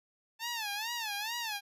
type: tone with vibrato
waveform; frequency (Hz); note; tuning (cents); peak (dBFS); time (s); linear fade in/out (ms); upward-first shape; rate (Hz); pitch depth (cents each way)
10% pulse; 880; A5; 0; -26; 0.39-1.61; 50; sine; 2.3; 150
effects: resampled to 32000 Hz